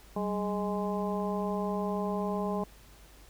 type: harmonic tone with a mistuned harmonic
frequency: 207.7 Hz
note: G#3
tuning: in tune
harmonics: 1 / 2 / 3 / 4 / 5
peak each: -32 / -35 / -37 / -38 / -39 dBFS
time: 0.16-2.64 s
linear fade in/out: 5 ms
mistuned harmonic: 1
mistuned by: -130 cents
effects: added 50 Hz sine -54 dBFS peak until 3.29 s + pink hiss -57 dBFS RMS until 3.29 s